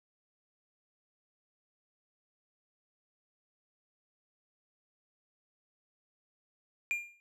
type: tone with exponential decay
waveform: triangle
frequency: 2400 Hz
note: D7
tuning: 37 cents sharp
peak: -25 dBFS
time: 6.91-7.2 s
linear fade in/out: 0 ms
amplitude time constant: 61 ms
effects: none